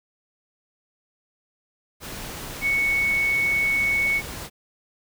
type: tone in noise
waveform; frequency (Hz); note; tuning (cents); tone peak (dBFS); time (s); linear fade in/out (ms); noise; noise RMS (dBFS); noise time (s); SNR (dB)
sine; 2217; C#7; 0; -19; 2.61-4.22; 50; pink; -35; 2-4.5; +13
effects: none